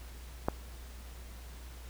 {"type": "click", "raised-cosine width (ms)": 1, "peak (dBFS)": -14, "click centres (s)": 0.485, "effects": ["added 60 Hz sine -45 dBFS peak until 1.89 s", "pink hiss -54 dBFS RMS until 1.89 s"]}